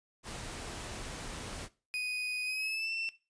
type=noise; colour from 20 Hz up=pink; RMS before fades=-42 dBFS; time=0.23-1.69 s; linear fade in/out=50 ms
type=tone with pitch glide; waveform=35% pulse; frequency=2489 to 2683 Hz; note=D#7 to E7; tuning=0 to +30 cents; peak=-31 dBFS; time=1.94-3.09 s; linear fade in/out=0 ms; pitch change=+130 cents; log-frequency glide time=2.44-2.93 s
effects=noise-tail reverb RT60 0.3 s tail -18 dB re dry + resampled to 22050 Hz